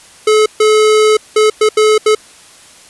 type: tone bursts at uneven times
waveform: square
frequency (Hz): 430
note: A4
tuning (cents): -40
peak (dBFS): -7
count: 6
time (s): 0.27-0.46 / 0.6-1.17 / 1.36-1.5 / 1.61-1.69 / 1.77-1.98 / 2.06-2.15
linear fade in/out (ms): 5
effects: white hiss -40 dBFS RMS until 2.89 s + resampled to 24000 Hz